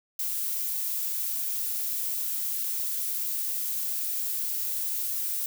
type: noise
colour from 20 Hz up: violet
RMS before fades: -30 dBFS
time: 0.19-5.46 s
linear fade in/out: 2 ms
effects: none